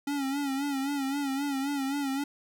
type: tone with vibrato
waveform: square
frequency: 277.2 Hz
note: C#4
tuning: in tune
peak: -29 dBFS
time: 0.07-2.24 s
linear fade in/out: 5 ms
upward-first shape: sine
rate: 3.8 Hz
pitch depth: 68 cents each way
effects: none